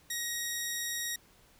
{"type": "tone", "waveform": "10% pulse", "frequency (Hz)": 1888, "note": "A#6", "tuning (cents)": 22, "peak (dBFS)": -24, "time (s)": [0.1, 1.16], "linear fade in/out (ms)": 5, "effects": ["pink hiss -62 dBFS RMS until 1.59 s"]}